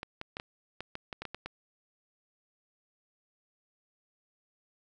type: clicks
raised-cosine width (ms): 0.3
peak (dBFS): -22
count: 11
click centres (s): 0.031 / 0.214 / 0.369 / 0.399 / 0.806 / 0.954 / 1.128 / 1.22 / 1.253 / 1.346 / 1.46
effects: none